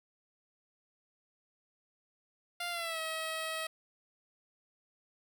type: tone with pitch glide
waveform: 10% pulse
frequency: 698.5 to 640.5 Hz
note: F5 to E5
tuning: 0 to -50 cents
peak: -27 dBFS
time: 2.6-3.67 s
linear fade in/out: 5 ms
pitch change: -150 cents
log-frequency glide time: 2.7-3 s
effects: none